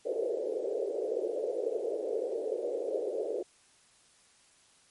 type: band-pass noise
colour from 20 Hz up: pink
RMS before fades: -33 dBFS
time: 0.05-3.43 s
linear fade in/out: 10 ms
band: 400 to 540 Hz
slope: 48 dB/octave
effects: white hiss -63 dBFS RMS until 4.9 s + MP3 48 kbps